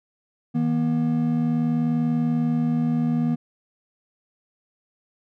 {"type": "tone pair together", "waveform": "triangle", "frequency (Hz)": [159.04, 239.6], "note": ["D#3", "A#3"], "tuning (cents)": [38, 48], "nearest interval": "perfect fifth", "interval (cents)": 710, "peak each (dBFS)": [-22, -19], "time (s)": [0.54, 3.36], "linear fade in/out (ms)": 20, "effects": []}